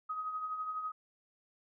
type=tone with tremolo; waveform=sine; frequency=1259 Hz; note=D#6; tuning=20 cents sharp; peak=-33 dBFS; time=0.09-0.92 s; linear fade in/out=10 ms; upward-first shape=triangle; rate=12 Hz; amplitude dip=55%; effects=none